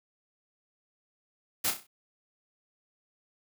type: noise with echo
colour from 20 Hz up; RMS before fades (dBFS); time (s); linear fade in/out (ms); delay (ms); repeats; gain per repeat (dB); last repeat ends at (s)
white; -28; 1.64-1.71; 10; 32; 5; -7; 1.87
effects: none